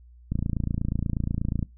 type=click train; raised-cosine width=5 ms; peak=-14 dBFS; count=38; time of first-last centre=0.32-1.627 s; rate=28.3 Hz; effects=noise-tail reverb RT60 0.2 s tail -22 dB re dry + added 60 Hz sine -48 dBFS peak until 1.77 s